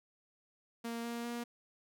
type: tone with pitch steps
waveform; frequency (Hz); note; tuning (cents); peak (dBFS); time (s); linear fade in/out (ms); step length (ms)
sawtooth; 232.5 / 235.1 / 237.7; A#3 / A#3 / A#3; -4 / +15 / +34; -34; 0.84-1.44; 10; 200
effects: none